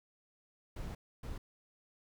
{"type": "noise bursts at uneven times", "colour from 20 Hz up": "brown", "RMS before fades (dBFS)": -42, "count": 2, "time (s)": [[0.76, 0.95], [1.23, 1.38]], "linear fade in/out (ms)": 5, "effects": []}